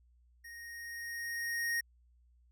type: tone with level ramp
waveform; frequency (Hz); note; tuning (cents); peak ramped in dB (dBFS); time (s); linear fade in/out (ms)
square; 1864.7; A#6; 0; -48 to -31; 0.44-1.81; 10
effects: added 60 Hz sine -63 dBFS peak until 2.51 s